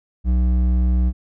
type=tone with hard clipping; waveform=sine; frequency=61.74 Hz; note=B1; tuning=in tune; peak=-16 dBFS; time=0.24-1.13 s; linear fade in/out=50 ms; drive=8 dB; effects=none